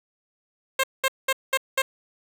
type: tone bursts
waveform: 10% pulse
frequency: 532 Hz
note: C5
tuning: 29 cents sharp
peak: -11 dBFS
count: 5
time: 0.79-1.82 s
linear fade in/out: 5 ms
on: 46 ms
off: 200 ms
effects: none